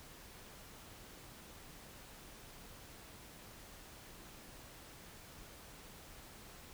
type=silence; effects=pink hiss -55 dBFS RMS until 6.73 s